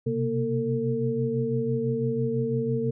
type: tone cluster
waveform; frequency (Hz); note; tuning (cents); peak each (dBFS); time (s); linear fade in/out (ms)
sine; 126.1 / 132.1 / 233.7 / 452; B2 / C3 / A#3 / A4; +36 / +17 / +5 / +47; -32 / -30 / -29 / -27; 0.06-2.91; 10
effects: none